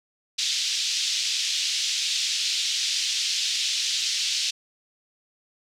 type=band-pass noise; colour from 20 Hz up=pink; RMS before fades=-26 dBFS; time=0.38-4.51 s; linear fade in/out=10 ms; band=3100 to 6200 Hz; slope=24 dB/octave; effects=none